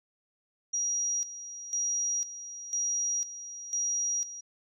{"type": "tone with tremolo", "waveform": "sine", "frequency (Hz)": 5740, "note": "F8", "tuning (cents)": 47, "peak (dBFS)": -27, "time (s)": [0.73, 4.41], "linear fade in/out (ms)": 10, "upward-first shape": "square", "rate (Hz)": 1, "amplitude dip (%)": 75, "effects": []}